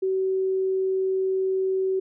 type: tone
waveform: sine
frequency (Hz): 379.6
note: F#4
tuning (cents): +44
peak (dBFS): -21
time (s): 0.02-2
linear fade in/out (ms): 10
effects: none